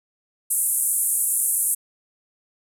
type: band-pass noise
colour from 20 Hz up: white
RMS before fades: -22 dBFS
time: 0.5-1.75 s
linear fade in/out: 10 ms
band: 8400 to 12000 Hz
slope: 48 dB/octave
effects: none